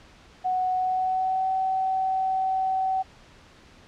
sine tone with pitch glide, 740 to 759.5 Hz, F#5 to F#5, 0 to +45 cents, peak -22 dBFS, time 0.44-3.03 s, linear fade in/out 20 ms, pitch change +45 cents, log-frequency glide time 0.76-1.5 s, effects pink hiss -52 dBFS RMS until 3.87 s + low-pass 5000 Hz 12 dB/octave

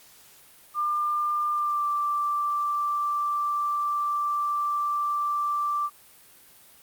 sine tone with pitch glide, 1197 to 1173.7 Hz, D6 to D6, +33 to -1 cents, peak -23 dBFS, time 0.74-5.9 s, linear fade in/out 50 ms, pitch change -34 cents, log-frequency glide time 1.52-1.86 s, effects white hiss -53 dBFS RMS until 6.82 s + Opus 48 kbps

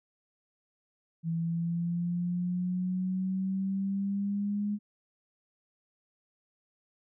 sine exponential sweep, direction up, 164.4 to 207.7 Hz, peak -28 dBFS, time 1.23-4.79 s, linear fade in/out 50 ms, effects none

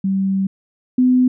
sine tone pair in turn, 192.9 / 252.7 Hz, G3 / B3, -28 / +40 cents, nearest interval perfect fourth, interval 468 cents, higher second, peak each -15 / -10 dBFS, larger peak second, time 0.04-0.47 / 0.98-1.28 s, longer first, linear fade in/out 5 ms, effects none

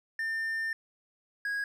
triangle tone pair in turn, 1800 / 1650.5 Hz, A6 / G#6, +39 / -11 cents, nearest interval major second, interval 150 cents, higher first, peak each -28 dBFS, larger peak neither, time 0.19-0.73 / 1.45-1.64 s, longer first, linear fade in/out 2 ms, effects none

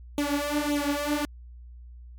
sawtooth tone with flanger, 291.2 Hz, D4, 15 cents flat, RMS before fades -27 dBFS, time 0.18-1.25 s, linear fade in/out 0 ms, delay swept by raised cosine 0.29 to 5.29 ms, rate 1.8 Hz, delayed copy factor +0.9, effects added 60 Hz sine -42 dBFS peak until 2.18 s + MP3 96 kbps

